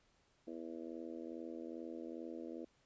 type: harmonic tone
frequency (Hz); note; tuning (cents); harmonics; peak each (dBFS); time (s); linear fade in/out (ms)
82.41; E2; 0; 3 / 4 / 5 / 6 / 7 / 8; -50 / -47 / -55 / -52 / -56 / -59; 0.47-2.65; 5
effects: pink hiss -74 dBFS RMS until 2.85 s + resampled to 16000 Hz